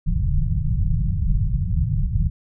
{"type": "low-pass noise", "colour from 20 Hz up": "pink", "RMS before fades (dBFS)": -20, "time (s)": [0.06, 2.3], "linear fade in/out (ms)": 10, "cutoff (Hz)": 180, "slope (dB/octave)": 96, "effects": []}